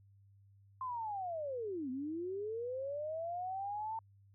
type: linear two-way sweep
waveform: sine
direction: down then up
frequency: 1055 to 248.4 to 904 Hz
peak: -37 dBFS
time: 0.81-3.99 s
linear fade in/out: 2 ms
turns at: 1.9 s
effects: added 99 Hz sine -61 dBFS peak until 4.34 s